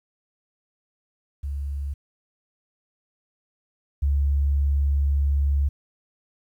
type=tone pair in turn; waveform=sine; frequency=70.5 / 70.5 Hz; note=C#2 / C#2; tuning=+30 / +30 cents; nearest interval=unison; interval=0 cents; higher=neither; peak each=-26 / -18 dBFS; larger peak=second; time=1.43-1.94 / 4.02-5.69 s; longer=second; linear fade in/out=10 ms; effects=10-bit